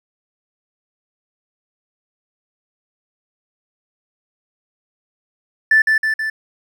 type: tone with echo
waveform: triangle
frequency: 1759 Hz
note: A6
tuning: 1 cent flat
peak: -5 dBFS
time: 5.71-5.82 s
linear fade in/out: 5 ms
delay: 160 ms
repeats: 3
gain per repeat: -4 dB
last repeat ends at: 6.3 s
effects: tanh soft clip ceiling -6 dBFS